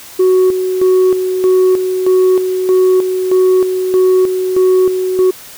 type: tone with tremolo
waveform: sine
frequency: 371.1 Hz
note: F#4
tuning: 5 cents sharp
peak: -4 dBFS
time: 0.19-5.31 s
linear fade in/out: 10 ms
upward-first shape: square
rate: 1.6 Hz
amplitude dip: 60%
effects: tanh soft clip ceiling -5 dBFS + white hiss -34 dBFS RMS until 5.57 s